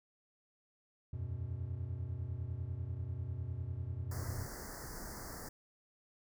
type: chord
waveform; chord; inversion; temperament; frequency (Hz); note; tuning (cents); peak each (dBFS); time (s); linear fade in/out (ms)
triangle; E suspended second; none; equal; 82.41 / 92.5 / 123.47; E2 / F#2 / B2; 0 / 0 / 0; -42 / -39 / -40; 1.13-4.46; 5
type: band-stop noise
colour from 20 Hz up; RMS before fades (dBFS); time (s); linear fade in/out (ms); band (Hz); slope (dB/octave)
pink; -46; 4.11-5.49; 5; 2000 to 4600; 96
effects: none